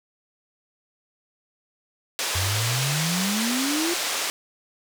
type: band-pass noise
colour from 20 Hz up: white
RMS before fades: -27 dBFS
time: 2.19-4.3 s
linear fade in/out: 0 ms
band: 380 to 7000 Hz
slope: 12 dB/octave
type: exponential sweep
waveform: sine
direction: up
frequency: 88.5 to 352.8 Hz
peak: -24 dBFS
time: 2.35-3.94 s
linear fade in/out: 5 ms
effects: none